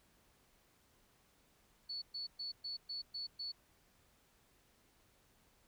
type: tone bursts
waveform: sine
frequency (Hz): 4435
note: C#8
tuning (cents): 0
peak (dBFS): -40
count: 7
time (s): 1.89-3.52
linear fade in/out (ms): 10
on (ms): 130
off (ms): 120
effects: pink hiss -71 dBFS RMS until 5.67 s